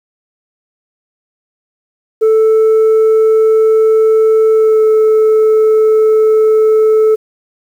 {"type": "tone with pitch glide", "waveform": "sine", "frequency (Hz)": [440, 435.7], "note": ["A4", "A4"], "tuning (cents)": [0, -17], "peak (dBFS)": -3, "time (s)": [2.21, 7.16], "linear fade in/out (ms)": 20, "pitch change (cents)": -17, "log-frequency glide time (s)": [4.52, 4.82], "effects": ["tanh soft clip ceiling -5 dBFS", "7-bit"]}